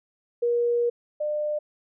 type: tone pair in turn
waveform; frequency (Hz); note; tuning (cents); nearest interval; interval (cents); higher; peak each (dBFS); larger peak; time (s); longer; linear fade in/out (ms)
sine; 476.3 / 600.1; A#4 / D5; +37 / +37; major third; 400; second; -20 / -24; first; 0.42-0.9 / 1.2-1.59; first; 10
effects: none